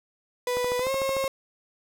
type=tone with pitch glide; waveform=35% pulse; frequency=493.9 to 538.6 Hz; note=B4 to C#5; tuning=0 to -50 cents; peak=-23 dBFS; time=0.47-1.28 s; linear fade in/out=2 ms; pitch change=+150 cents; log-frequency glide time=0.79-0.91 s
type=click train; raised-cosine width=1 ms; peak=-20 dBFS; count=10; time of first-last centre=0.57-1.242 s; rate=13.4 Hz
effects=none